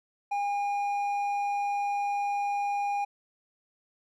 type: tone with hard clipping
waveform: sine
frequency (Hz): 811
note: G#5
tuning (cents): -41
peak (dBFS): -28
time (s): 0.31-3.05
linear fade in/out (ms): 10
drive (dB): 5
effects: none